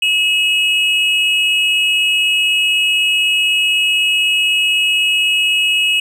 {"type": "tone pair together", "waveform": "triangle", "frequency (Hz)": [2584, 2900], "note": ["E7", "F#7"], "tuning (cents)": [-35, -35], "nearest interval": "major second", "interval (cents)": 200, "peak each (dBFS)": -13, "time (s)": [0.02, 6], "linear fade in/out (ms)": 5, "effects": []}